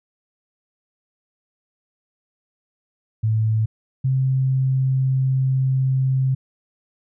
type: tone pair in turn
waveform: sine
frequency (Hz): 110 / 131.98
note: A2 / C3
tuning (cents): 0 / +15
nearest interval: minor third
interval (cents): 315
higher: second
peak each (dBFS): -16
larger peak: neither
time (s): 3.23-3.66 / 4.04-6.35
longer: second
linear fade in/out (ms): 10
effects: none